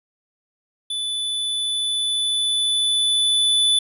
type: tone with level ramp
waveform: square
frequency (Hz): 3486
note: A7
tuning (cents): -17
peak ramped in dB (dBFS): -24 to -15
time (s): 0.9-3.79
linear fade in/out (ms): 5
effects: resampled to 32000 Hz